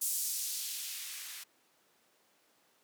violet noise with band-pass filter sweep, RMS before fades -38 dBFS, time 0.01-1.44 s, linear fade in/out 10 ms, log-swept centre 8500 to 1500 Hz, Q 0.94, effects pink hiss -69 dBFS RMS until 2.83 s + high-pass 300 Hz 12 dB/octave

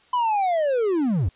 triangle linear sweep, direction down, 1011 to 70.6 Hz, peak -17 dBFS, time 0.13-1.29 s, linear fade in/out 5 ms, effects white hiss -57 dBFS RMS until 1.35 s + resampled to 8000 Hz

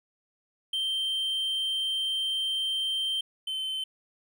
triangle tone pair in turn, 3136 / 3079 Hz, G7 / G7, 0 / -32 cents, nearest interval unison, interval 32 cents, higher first, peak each -25 / -28 dBFS, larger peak first, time 0.73-3.21 / 3.47-3.84 s, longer first, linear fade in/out 5 ms, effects none

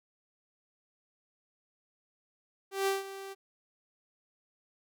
sawtooth tone with ADSR envelope, 390 Hz, G4, 9 cents flat, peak -22 dBFS, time 2.71-3.35 s, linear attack 160 ms, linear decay 160 ms, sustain -15 dB, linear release 29 ms, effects none

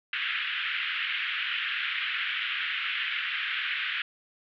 white band-pass noise, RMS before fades -31 dBFS, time 0.13-4.02 s, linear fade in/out 2 ms, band 1400 to 3200 Hz, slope 48 dB/octave, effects none

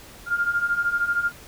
sine beating tone pair, 1396.9 / 1409.9 Hz, F6 / F6, 0 / +16 cents, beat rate 13 Hz, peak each -26 / -22 dBFS, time 0.26-1.32 s, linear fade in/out 50 ms, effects pink hiss -45 dBFS RMS until 1.47 s

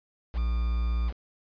triangle tone with quantisation, 58.2 Hz, A#1, 2 cents flat, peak -22 dBFS, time 0.33-1.13 s, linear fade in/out 50 ms, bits 7, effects resampled to 11025 Hz

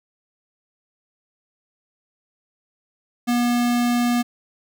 square tone, 241.2 Hz, B3, 41 cents flat, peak -18 dBFS, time 3.27-4.23 s, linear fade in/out 20 ms, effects none

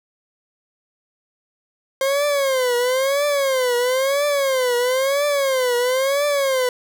40% pulse tone with vibrato, 531 Hz, C5, 25 cents sharp, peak -16 dBFS, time 2.01-6.69 s, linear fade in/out 2 ms, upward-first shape triangle, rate 1 Hz, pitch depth 180 cents each way, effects none

